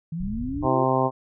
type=linear sweep; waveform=sine; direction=up; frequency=155.56 to 360.8 Hz; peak=-27 dBFS; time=0.12-0.84 s; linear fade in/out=5 ms
type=low-pass noise; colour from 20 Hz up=pink; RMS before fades=-33 dBFS; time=0.2-0.67 s; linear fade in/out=5 ms; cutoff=160 Hz; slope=96 dB/octave
type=harmonic tone; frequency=130.81 Hz; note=C3; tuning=in tune; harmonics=1 / 2 / 3 / 4 / 5 / 6 / 7 / 8; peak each=-27 / -27 / -27 / -27 / -27 / -27 / -27 / -27 dBFS; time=0.62-1.11 s; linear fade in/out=50 ms
effects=none